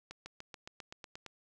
accelerating click train, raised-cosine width 0.2 ms, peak -28 dBFS, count 10, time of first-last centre 0.11-1.263 s, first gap 150 ms, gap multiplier 0.96, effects none

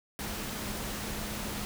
sine tone in noise, 209.6 Hz, G#3, 16 cents sharp, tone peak -42 dBFS, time 0.19-1.65 s, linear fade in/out 0 ms, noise pink, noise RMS -37 dBFS, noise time 0.19-1.65 s, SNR -8 dB, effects none

